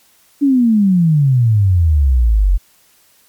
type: exponential sweep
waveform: sine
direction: down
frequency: 290.7 to 43.45 Hz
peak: -8 dBFS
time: 0.41-2.58 s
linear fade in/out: 20 ms
effects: white hiss -52 dBFS RMS until 3.28 s + MP3 96 kbps